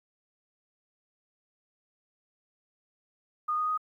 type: tone with pitch steps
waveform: sine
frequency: 1228 / 1238 / 1248 Hz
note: D#6 / D#6 / D#6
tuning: -23 / -9 / +5 cents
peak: -26 dBFS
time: 3.48-3.777 s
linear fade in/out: 10 ms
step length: 99 ms
effects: 11-bit